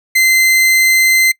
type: tone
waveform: 40% pulse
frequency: 2068 Hz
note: C7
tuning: 21 cents flat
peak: -7 dBFS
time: 0.15-1.32 s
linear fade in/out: 10 ms
effects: noise-tail reverb RT60 0.1 s tail -23 dB re dry